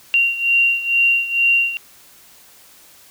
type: beating tone pair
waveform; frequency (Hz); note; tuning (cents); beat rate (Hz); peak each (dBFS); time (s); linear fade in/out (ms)
sine; 2762 / 2764.2; F7 / F7; -20 / -18; 2.2; -15 / -19; 0.14-1.77; 0
effects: white hiss -47 dBFS RMS until 3.1 s